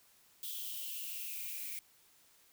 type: noise with high-pass filter sweep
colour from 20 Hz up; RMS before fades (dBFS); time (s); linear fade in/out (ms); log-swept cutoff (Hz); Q
violet; -42; 0.43-1.79; 0; 3300 to 2200; 8.1
effects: white hiss -66 dBFS RMS until 2.52 s